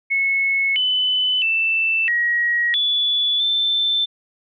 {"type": "tone with pitch steps", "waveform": "sine", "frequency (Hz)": [2193, 3012, 2659, 1900, 3442, 3543], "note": ["C#7", "F#7", "E7", "A#6", "A7", "A7"], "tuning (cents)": [-19, 30, 14, 33, -39, 11], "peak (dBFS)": -16, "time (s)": [0.1, 4.06], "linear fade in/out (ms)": 20, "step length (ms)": 660, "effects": []}